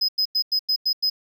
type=tone bursts; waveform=triangle; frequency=5050 Hz; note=D#8; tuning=25 cents sharp; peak=-17 dBFS; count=7; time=0.01-1.1 s; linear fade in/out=10 ms; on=76 ms; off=93 ms; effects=none